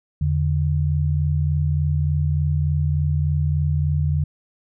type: tone pair together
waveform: sine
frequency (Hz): 83.44 / 146.83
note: E2 / D3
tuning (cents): +22 / 0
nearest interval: minor seventh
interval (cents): 978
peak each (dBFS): -20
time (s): 0.21-4.24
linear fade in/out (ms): 5
effects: none